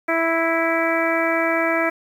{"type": "harmonic tone", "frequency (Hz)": 329.5, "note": "E4", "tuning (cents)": -1, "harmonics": [1, 2, 3, 4, 5, 6, 7], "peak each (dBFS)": [-24, -22, -29, -26, -27, -26, -26], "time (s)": [0.08, 1.9], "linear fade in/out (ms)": 10, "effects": ["8-bit"]}